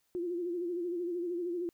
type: tone with vibrato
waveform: sine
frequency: 349.2 Hz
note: F4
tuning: in tune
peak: -32 dBFS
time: 0.15-1.69 s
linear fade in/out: 0 ms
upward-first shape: sine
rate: 13 Hz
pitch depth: 64 cents each way
effects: white hiss -75 dBFS RMS until 1.73 s